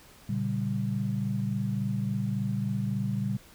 sine chord, G diminished, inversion first, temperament just, 117.6 / 141.12 / 196 Hz, Bb2 / Db3 / G3, +16 / +31 / 0 cents, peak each -31 / -33 / -30 dBFS, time 0.29-3.37 s, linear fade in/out 5 ms, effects pink hiss -54 dBFS RMS until 3.54 s

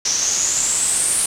white noise with low-pass filter sweep, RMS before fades -19 dBFS, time 0.05-1.26 s, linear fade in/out 5 ms, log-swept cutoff 5800 to 9500 Hz, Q 9.3, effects none

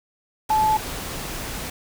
sine tone in noise, 866 Hz, A5, 28 cents flat, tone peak -16 dBFS, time 0.5-0.77 s, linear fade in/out 5 ms, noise pink, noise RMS -31 dBFS, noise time 0.49-1.7 s, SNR +12 dB, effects none

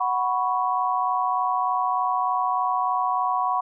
sine chord, F# suspended fourth, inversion none, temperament just, 740 / 986.7 / 1110 Hz, F#5 / B5 / C#6, 0 / -2 / +2 cents, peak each -25 dBFS, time 0-3.61 s, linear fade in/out 10 ms, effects none

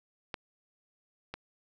clicks, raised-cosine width 0.3 ms, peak -19 / -22 dBFS, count 2, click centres 0.342 / 1.34 s, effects none

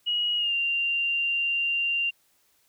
sine tone with pitch glide, 2900 to 2779 Hz, F#7 to F7, -35 to -9 cents, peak -23 dBFS, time 0.06-2.11 s, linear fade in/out 20 ms, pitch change -74 cents, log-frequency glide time 0.37-0.54 s, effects white hiss -66 dBFS RMS until 2.68 s

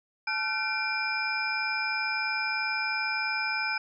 sine tone cluster, 868 / 1379 / 1522 / 2369 / 5060 Hz, A5 / F6 / F#6 / D7 / D#8, -24 / -22 / +48 / +14 / +28 cents, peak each -35 / -38 / -33 / -30 / -36 dBFS, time 0.27-3.78 s, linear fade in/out 5 ms, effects none

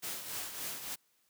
white noise with tremolo, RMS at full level -38 dBFS, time 0.02-0.96 s, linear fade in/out 20 ms, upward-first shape triangle, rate 3.5 Hz, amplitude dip 60%, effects white hiss -73 dBFS RMS until 1.29 s + high-pass 100 Hz 12 dB/octave

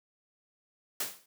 white noise with exponential decay, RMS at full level -29 dBFS, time 1-1.26 s, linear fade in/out 5 ms, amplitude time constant 56 ms, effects high-pass 150 Hz 12 dB/octave

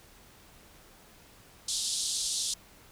pink band-pass noise, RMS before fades -32 dBFS, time 1.68-2.54 s, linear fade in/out 5 ms, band 3500 to 9900 Hz, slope 48 dB/octave, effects pink hiss -56 dBFS RMS until 2.91 s

